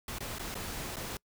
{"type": "noise with dropouts", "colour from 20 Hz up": "pink", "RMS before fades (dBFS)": -39, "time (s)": [0.08, 1.17], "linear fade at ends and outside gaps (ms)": 2, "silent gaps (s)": [[0.185, 0.205], [0.385, 0.394], [0.544, 0.552], [0.959, 0.967]], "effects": ["noise-tail reverb RT60 0.1 s tail -26 dB re dry"]}